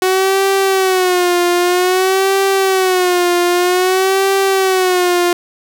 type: tone with vibrato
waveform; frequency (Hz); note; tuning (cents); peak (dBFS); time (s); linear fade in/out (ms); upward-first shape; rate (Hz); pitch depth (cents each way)
sawtooth; 370; F#4; 0; -7; 0.02-5.33; 2; sine; 0.52; 90
effects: none